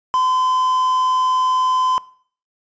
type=tone with quantisation; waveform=triangle; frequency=1022 Hz; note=C6; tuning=41 cents flat; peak=-12 dBFS; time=0.14-1.98 s; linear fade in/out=0 ms; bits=5; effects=noise-tail reverb RT60 0.5 s tail -21 dB re dry + resampled to 16000 Hz